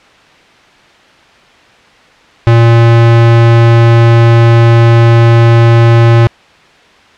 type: tone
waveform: square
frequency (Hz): 116.3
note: A#2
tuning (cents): -4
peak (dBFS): -3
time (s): 2.47-6.27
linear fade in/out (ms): 0
effects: white hiss -41 dBFS RMS until 7.17 s + low-pass 3000 Hz 12 dB/octave